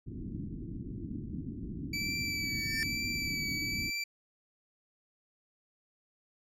white low-pass noise, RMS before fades -40 dBFS, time 0.06-3.91 s, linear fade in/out 20 ms, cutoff 310 Hz, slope 48 dB/octave
25% pulse tone with vibrato, 2311 Hz, D7, 28 cents flat, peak -29 dBFS, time 1.93-4.04 s, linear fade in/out 5 ms, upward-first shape triangle, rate 1.1 Hz, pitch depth 26 cents each way
square tone with exponential growth, 1792 Hz, A6, 31 cents sharp, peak -30 dBFS, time 2.43-2.83 s, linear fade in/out 0 ms, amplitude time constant 85 ms
effects low-pass 11000 Hz 12 dB/octave

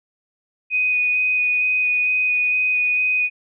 sine tone with vibrato, 2489 Hz, D#7, in tune, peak -16 dBFS, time 0.7-3.3 s, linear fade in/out 50 ms, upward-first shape square, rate 2.2 Hz, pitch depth 8 cents each way, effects none

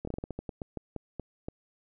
slowing click train, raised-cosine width 2 ms, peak -22 dBFS, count 14, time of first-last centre 0.05-1.485 s, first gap 24 ms, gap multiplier 1.23, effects none

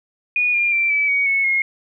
sine tone with pitch steps, 2457 / 2404 / 2351 / 2300 / 2250 / 2202 / 2154 Hz, D#7 / D7 / D7 / D7 / C#7 / C#7 / C7, -22 / +40 / +1 / -37 / +25 / -12 / +50 cents, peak -15 dBFS, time 0.36-1.62 s, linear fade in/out 2 ms, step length 180 ms, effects none

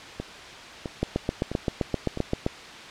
two click trains, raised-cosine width 2 ms, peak -10 / -17 dBFS, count 12 / 4, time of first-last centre 1.03-2.464 / 0.2-2.174 s, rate 7.67 / 1.52 Hz, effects white hiss -41 dBFS RMS until 2.9 s + low-pass 4000 Hz 12 dB/octave

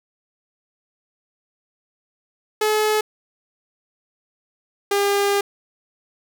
sawtooth tone pair in turn, 428 / 402.6 Hz, A4 / G4, -48 / +46 cents, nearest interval minor second, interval 106 cents, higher first, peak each -13 dBFS, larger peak neither, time 2.61-3.01 / 4.91-5.41 s, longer second, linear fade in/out 5 ms, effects none

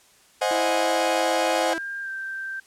40% pulse chord, Ab dominant seventh, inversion first, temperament equal with one note detuned, 523.3 / 622.3 / 729 / 830.6 Hz, C5 / Eb5 / Gb5 / Ab5, 0 / 0 / -26 / 0 cents, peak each -25 / -26 / -25 / -27 dBFS, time 0.41-1.74 s, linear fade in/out 10 ms
sawtooth tone, 329.6 Hz, E4, in tune, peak -25 dBFS, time 0.51-1.78 s, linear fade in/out 0 ms
sine tone with pitch glide, 1600 to 1567.1 Hz, G6 to G6, +35 to -1 cents, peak -29 dBFS, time 1.72-2.6 s, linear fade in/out 5 ms, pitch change -36 cents, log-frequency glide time 2.02-2.09 s
effects white hiss -56 dBFS RMS until 2.66 s + low-pass 10000 Hz 12 dB/octave

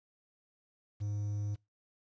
triangle tone with quantisation, 103.2 Hz, G#2, 10 cents flat, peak -31 dBFS, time 1-1.56 s, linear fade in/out 20 ms, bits 10, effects noise-tail reverb RT60 0.2 s tail -22 dB re dry + resampled to 16000 Hz

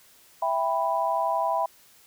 sine chord, E minor, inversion none, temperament just, 659.3 / 791.1 / 988.9 Hz, E5 / G5 / B5, 0 / +16 / +2 cents, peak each -27 / -28 / -26 dBFS, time 0.42-1.66 s, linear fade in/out 5 ms, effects white hiss -56 dBFS RMS until 2.06 s

